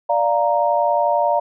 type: chord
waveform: sine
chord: Bb major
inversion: first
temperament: equal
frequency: 587.3 / 698.5 / 932.3 Hz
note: D5 / F5 / Bb5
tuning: 0 / 0 / 0 cents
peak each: -19 dBFS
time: 0.09-1.4 s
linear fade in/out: 10 ms
effects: none